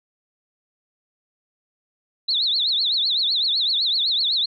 sine tone with vibrato, 3900 Hz, B7, 23 cents flat, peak -18 dBFS, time 2.28-4.46 s, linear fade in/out 10 ms, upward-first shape triangle, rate 7.9 Hz, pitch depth 240 cents each way, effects none

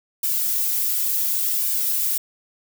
violet noise with flanger, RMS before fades -22 dBFS, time 0.23-2.18 s, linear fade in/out 5 ms, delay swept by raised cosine 1.5 to 3.7 ms, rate 0.69 Hz, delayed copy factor -0.6, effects none

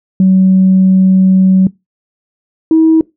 sine tone pair in turn, 188.4 / 321.1 Hz, F#3 / E4, +32 / -45 cents, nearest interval major sixth, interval 923 cents, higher second, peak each -3 dBFS, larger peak neither, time 0.2-1.67 / 2.71-3.01 s, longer first, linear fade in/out 2 ms, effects noise-tail reverb RT60 0.2 s tail -22 dB re dry + tanh soft clip ceiling 0 dBFS

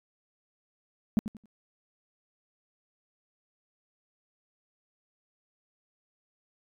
sine tone with echo, 215.6 Hz, A3, 35 cents flat, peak -18 dBFS, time 1.17-1.19 s, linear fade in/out 0 ms, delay 89 ms, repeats 3, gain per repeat -12 dB, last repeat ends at 1.457 s, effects tanh soft clip ceiling -17 dBFS

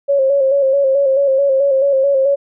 sine tone with vibrato, 547 Hz, C#5, 23 cents flat, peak -10 dBFS, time 0.08-2.36 s, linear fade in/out 20 ms, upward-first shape square, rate 4.6 Hz, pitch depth 43 cents each way, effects none

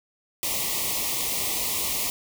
white band-stop noise, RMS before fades -27 dBFS, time 0.43-2.1 s, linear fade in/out 0 ms, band 1200 to 1900 Hz, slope 96 dB/octave, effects none

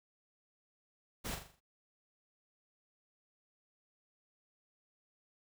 pink noise with echo, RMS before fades -40 dBFS, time 1.24-1.36 s, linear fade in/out 20 ms, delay 41 ms, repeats 6, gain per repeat -6 dB, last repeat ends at 1.606 s, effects none

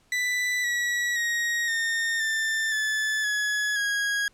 40% pulse tone with pitch steps, 1983 / 1931 / 1880.4 / 1831.1 / 1783.1 / 1736.3 / 1690.8 / 1646.4 Hz, B6 / B6 / A#6 / A#6 / A6 / A6 / G#6 / G#6, +7 / -39 / +15 / -31 / +23 / -23 / +31 / -16 cents, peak -23 dBFS, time 0.12-4.28 s, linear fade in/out 2 ms, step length 520 ms, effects pink hiss -63 dBFS RMS until 4.33 s + low-pass 10000 Hz 12 dB/octave

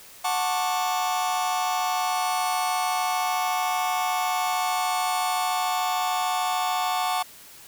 45% pulse chord, D major seventh, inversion first, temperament just, 734.2 / 881 / 1101.2 / 1174.7 Hz, F#5 / A5 / C#6 / D6, -14 / +2 / -12 / 0 cents, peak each -26 / -29 / -31 / -32 dBFS, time 0.24-7.23 s, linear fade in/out 10 ms, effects white hiss -47 dBFS RMS until 7.67 s

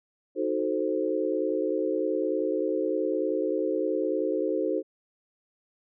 sine chord, D# diminished seventh, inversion none, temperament equal, 311.1 / 370 / 440 / 523.3 Hz, D#4 / F#4 / A4 / C5, 0 / 0 / 0 / 0 cents, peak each -30 dBFS, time 0.35-4.83 s, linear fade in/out 50 ms, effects none

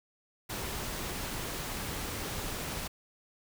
pink noise, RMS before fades -37 dBFS, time 0.49-2.88 s, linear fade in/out 10 ms, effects none

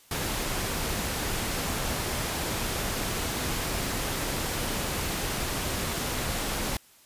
pink noise, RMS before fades -30 dBFS, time 0.11-6.77 s, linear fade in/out 2 ms, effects white hiss -57 dBFS RMS until 7.05 s + resampled to 32000 Hz

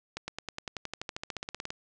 accelerating click train, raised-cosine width 0.2 ms, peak -18 dBFS, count 21, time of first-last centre 0.17-1.704 s, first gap 110 ms, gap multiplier 0.96, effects resampled to 22050 Hz + 8-bit

